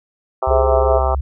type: harmonic tone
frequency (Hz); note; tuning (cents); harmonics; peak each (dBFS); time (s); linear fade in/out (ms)
130.81; C3; 0; 3 / 4 / 5 / 6 / 7 / 8 / 9 / 10; -27 / -25 / -21 / -22 / -25 / -29 / -25 / -30; 0.42-1.15; 5
type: tone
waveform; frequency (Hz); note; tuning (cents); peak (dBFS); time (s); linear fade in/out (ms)
sine; 68; C#2; -33; -17; 0.47-1.21; 5
type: chord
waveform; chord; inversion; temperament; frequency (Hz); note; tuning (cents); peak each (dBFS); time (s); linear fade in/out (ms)
sine; Ab augmented; none; equal; 415.3 / 523.3 / 659.3; Ab4 / C5 / E5; 0 / 0 / 0; -20; 0.5-0.99; 10
effects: none